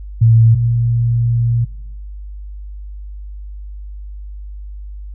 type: tone pair in turn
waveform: sine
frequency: 113.8 / 117.75 Hz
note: A#2 / A#2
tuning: -41 / +18 cents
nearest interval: minor second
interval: 59 cents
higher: second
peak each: -6 / -12 dBFS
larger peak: first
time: 0.21-0.55 / 0.55-1.65 s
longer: second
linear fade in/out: 10 ms
effects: noise-tail reverb RT60 0.8 s tail -21 dB re dry + added 50 Hz sine -27 dBFS peak until 5.14 s